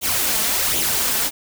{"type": "noise with flanger", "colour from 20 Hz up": "white", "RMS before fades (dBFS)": -20, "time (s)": [0.01, 1.31], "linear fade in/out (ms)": 50, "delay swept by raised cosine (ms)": [0.29, 4.59], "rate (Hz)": 1.3, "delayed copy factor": 0.6, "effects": []}